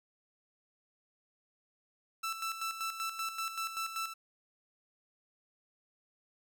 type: tone with tremolo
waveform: sawtooth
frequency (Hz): 1327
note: E6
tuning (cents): +11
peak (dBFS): -30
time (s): 2.23-4.14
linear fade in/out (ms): 10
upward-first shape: square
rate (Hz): 5.2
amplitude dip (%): 60
effects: none